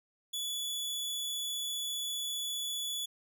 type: tone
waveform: sawtooth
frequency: 3427 Hz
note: A7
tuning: 46 cents flat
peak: -31 dBFS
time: 0.33-3.06 s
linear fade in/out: 10 ms
effects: none